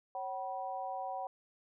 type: tone with amplitude modulation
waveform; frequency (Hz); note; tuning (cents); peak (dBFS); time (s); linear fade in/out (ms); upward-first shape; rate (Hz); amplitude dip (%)
sine; 760; F#5; +46; -32; 0.15-1.27; 2; sine; 212; 100
effects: none